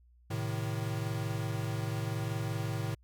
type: chord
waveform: square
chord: A diminished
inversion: none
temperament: equal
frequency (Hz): 110 / 130.81 / 155.56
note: A2 / C3 / Eb3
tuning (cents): 0 / 0 / 0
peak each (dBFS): -35 / -40 / -39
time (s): 0.3-2.95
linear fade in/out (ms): 10
effects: added 60 Hz sine -59 dBFS peak until 3.03 s